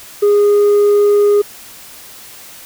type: tone with tanh clipping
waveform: sine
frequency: 411.1 Hz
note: G#4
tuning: 18 cents flat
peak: -8 dBFS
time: 0.22-1.42 s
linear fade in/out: 10 ms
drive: 2 dB
effects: white hiss -36 dBFS RMS until 2.65 s